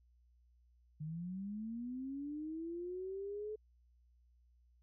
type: linear sweep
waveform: sine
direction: up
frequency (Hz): 148.9 to 432.4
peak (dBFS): -40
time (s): 1-3.56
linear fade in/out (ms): 10
effects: added 60 Hz sine -66 dBFS peak until 4.82 s